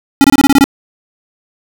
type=tone bursts; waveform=square; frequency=277.1 Hz; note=C#4; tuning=1 cent flat; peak=-4 dBFS; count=8; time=0.21-0.641 s; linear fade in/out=0 ms; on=32 ms; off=25 ms; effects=7-bit